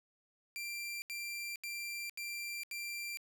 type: tone bursts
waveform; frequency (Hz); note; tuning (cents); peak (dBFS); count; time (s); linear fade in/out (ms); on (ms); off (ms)
sawtooth; 2365; D7; +12; -36; 5; 0.56-3.172; 0; 460; 78
effects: none